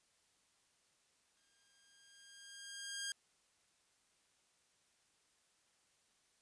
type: tone with exponential growth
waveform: 10% pulse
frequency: 1612 Hz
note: G6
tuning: 48 cents sharp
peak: -30 dBFS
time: 1.37-3.12 s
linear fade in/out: 2 ms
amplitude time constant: 380 ms
effects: white hiss -75 dBFS RMS until 6.41 s + resampled to 22050 Hz